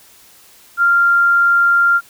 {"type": "tone", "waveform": "sine", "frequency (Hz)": 1391, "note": "F6", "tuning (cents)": -7, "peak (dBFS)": -9, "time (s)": [0.77, 2.01], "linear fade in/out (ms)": 50, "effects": ["white hiss -46 dBFS RMS until 2.09 s"]}